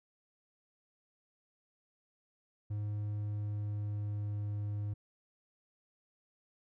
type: tone with pitch glide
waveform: triangle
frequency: 104.3 to 103.46 Hz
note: G#2 to G#2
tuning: +8 to -6 cents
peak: -32 dBFS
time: 2.7-4.94 s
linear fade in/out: 10 ms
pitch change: -14 cents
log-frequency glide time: 3.18-4.45 s
effects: none